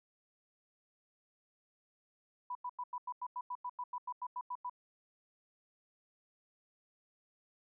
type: tone bursts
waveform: sine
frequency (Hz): 987.8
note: B5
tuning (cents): 0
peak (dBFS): -37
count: 16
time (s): 2.5-4.697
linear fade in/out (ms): 5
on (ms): 52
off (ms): 91
effects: none